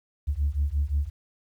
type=beating tone pair; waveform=sine; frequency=69.3 / 75 Hz; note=C#2 / D2; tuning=0 / +37 cents; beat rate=5.7 Hz; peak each=-25 dBFS; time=0.27-1.1 s; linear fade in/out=20 ms; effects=tanh soft clip ceiling -17 dBFS + 10-bit